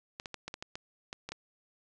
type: clicks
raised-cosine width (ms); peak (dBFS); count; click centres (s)
0.2; -22; 10; 0.199 / 0.258 / 0.343 / 0.48 / 0.541 / 0.625 / 0.755 / 1.129 / 1.29 / 1.32
effects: resampled to 22050 Hz